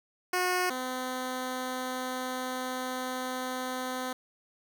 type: tone pair in turn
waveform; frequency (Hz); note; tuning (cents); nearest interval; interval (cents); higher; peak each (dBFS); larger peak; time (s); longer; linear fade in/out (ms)
10% pulse; 362.9 / 255.5; F#4 / C4; -34 / -41; tritone; 607; first; -18 / -24; first; 0.33-0.7 / 0.7-4.13; second; 5
effects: none